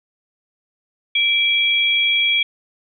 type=tone pair together; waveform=sine; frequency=2339 / 3308 Hz; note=D7 / G#7; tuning=-8 / -8 cents; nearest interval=tritone; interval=600 cents; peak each=-17 dBFS; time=1.15-2.43 s; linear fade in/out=5 ms; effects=none